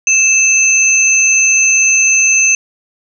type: tone pair together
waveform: sine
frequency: 2627 / 6243 Hz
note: E7 / G8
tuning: -7 / -8 cents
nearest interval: octave + minor third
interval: 1499 cents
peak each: -10 dBFS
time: 0.07-2.55 s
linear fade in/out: 2 ms
effects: none